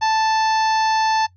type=harmonic tone; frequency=880 Hz; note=A5; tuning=in tune; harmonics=1 / 2 / 3 / 4 / 5 / 6 / 7; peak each=-16 / -26 / -32 / -34 / -30 / -34 / -35 dBFS; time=0.01-1.27 s; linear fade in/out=20 ms; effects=noise-tail reverb RT60 0.1 s tail -19 dB re dry + added 91 Hz sine -50 dBFS peak until 1.36 s